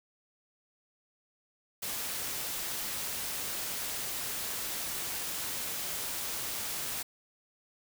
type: noise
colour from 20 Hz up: white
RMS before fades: -36 dBFS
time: 1.82-7.03 s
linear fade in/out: 10 ms
effects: none